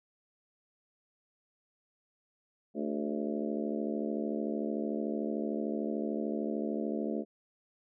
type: harmonic tone with a mistuned harmonic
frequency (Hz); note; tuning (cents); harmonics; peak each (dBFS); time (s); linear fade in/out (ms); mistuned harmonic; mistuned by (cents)
73.42; D2; 0; 3 / 4 / 5 / 6 / 7 / 8 / 9; -35 / -37 / -39 / -41 / -42 / -43 / -44; 2.74-7.25; 50; 6; -67
effects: none